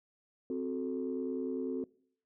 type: chord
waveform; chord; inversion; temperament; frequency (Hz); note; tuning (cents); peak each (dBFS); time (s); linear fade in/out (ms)
sine; F# diminished; second; equal; 261.6 / 370 / 440; C4 / F#4 / A4; 0 / 0 / 0; -35 / -37 / -38; 0.5-1.84; 2
effects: noise-tail reverb RT60 0.6 s tail -23 dB re dry + tanh soft clip ceiling -25 dBFS